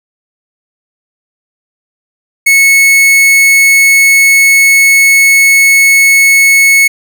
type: tone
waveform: 45% pulse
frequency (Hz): 2200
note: C#7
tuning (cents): -14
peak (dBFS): -3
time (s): 2.46-6.88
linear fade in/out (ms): 10
effects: none